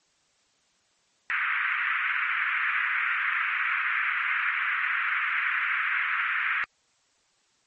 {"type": "band-pass noise", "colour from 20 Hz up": "pink", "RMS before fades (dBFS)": -27, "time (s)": [1.3, 6.64], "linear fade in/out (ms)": 0, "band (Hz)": [1300, 2400], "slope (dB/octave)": 48, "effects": ["white hiss -67 dBFS RMS until 7.66 s", "MP3 32 kbps"]}